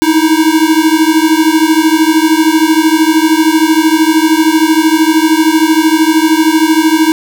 square beating tone pair, 311.1 / 324.1 Hz, D#4 / E4, 0 / -29 cents, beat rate 13 Hz, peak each -10 dBFS, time 0.02-7.12 s, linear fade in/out 0 ms, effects none

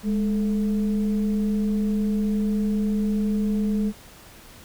sine tone with frequency modulation, 207.7 Hz, G#3, in tune, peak -20 dBFS, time 0.03-3.93 s, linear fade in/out 50 ms, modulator 233 Hz, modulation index 0.42, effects pink hiss -47 dBFS RMS until 4.64 s

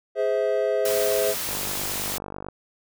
triangle chord, Ab augmented, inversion none, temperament just, 415.3 / 519.1 / 648.9 Hz, Ab4 / C5 / E5, 0 / -14 / -27 cents, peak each -23 dBFS, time 0.15-1.35 s, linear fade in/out 50 ms
white noise, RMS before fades -29 dBFS, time 0.85-2.18 s, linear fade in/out 5 ms
click train, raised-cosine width 1 ms, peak -20 dBFS, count 50, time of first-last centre 1.49-2.486 s, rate 49.2 Hz
effects none

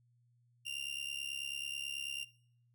40% pulse tone with amplitude modulation, 2794 Hz, F7, in tune, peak -34 dBFS, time 0.65-2.25 s, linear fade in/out 20 ms, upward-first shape sine, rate 69.2 Hz, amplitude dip 85%, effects noise-tail reverb RT60 0.6 s tail -19 dB re dry + added 120 Hz sine -68 dBFS peak until 2.74 s

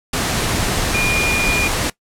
sine tone in noise, 2427 Hz, D#7, 44 cents flat, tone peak -17 dBFS, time 0.94-1.68 s, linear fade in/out 5 ms, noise pink, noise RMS -19 dBFS, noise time 0.13-1.9 s, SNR -1 dB, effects noise-tail reverb RT60 0.1 s tail -20 dB re dry + low-pass 11000 Hz 12 dB/octave

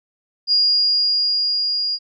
sine tone with level ramp, 4848 Hz, D#8, 46 cents flat, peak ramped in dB -12 to -19 dBFS, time 0.47-1.99 s, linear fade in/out 50 ms, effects none

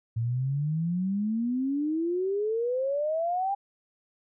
sine exponential sweep, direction up, 112 to 807 Hz, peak -25 dBFS, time 0.16-3.55 s, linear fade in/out 10 ms, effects none

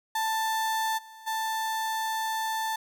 35% pulse tone with level steps, 885 Hz, A5, 10 cents sharp, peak -24 / -44 / -26 dBFS, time 0.15-2.76 s, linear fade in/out 5 ms, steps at 0.97 / 1.26 s, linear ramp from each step 20 ms, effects none

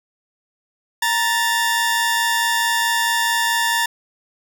sawtooth tone pair together, 932.3 / 1760 Hz, A#5 / A6, 0 / 0 cents, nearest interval major seventh, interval 1100 cents, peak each -16 dBFS, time 1.02-3.86 s, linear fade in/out 5 ms, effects none

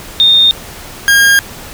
sine / 40% pulse tone pair in turn, 3657 / 1619.6 Hz, A#7 / G#6, -34 / -44 cents, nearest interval octave + major second, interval 1410 cents, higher first, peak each -4 dBFS, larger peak neither, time 0.2-0.51 / 1.08-1.39 s, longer neither, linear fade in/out 0 ms, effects pink hiss -30 dBFS RMS until 1.73 s

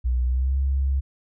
sine tone with pitch glide, 61.74 to 67.72 Hz, B1 to C#2, 0 to -40 cents, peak -19 dBFS, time 0.04-1.01 s, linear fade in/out 20 ms, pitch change +160 cents, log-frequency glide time 0.25-0.57 s, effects none

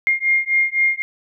sine beating tone pair, 2122 / 2125.9 Hz, C7 / C7, +24 / +27 cents, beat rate 3.9 Hz, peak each -18 / -18 dBFS, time 0.07-1.02 s, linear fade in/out 0 ms, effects none

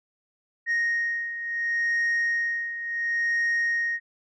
sine beating tone pair, 1865 / 1865.71 Hz, A#6 / A#6, 0 / +1 cents, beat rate 0.71 Hz, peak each -28 / -23 dBFS, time 0.66-4 s, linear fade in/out 50 ms, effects tanh soft clip ceiling -20 dBFS

